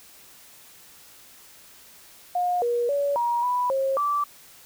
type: tone with pitch steps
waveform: sine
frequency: 715 / 478.1 / 568 / 950 / 987 / 538 / 1163 Hz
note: F5 / A#4 / C#5 / A#5 / B5 / C5 / D6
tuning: +41 / +44 / +42 / +33 / -1 / +48 / -17 cents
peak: -21 dBFS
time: 2.35-4.24 s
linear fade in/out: 5 ms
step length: 270 ms
effects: white hiss -50 dBFS RMS until 4.65 s